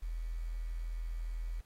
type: tone with quantisation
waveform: sine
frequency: 41.34 Hz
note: E1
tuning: 6 cents sharp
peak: -35 dBFS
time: 0.02-1.61 s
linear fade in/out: 10 ms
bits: 10
effects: pink hiss -69 dBFS RMS until 1.65 s + AAC 48 kbps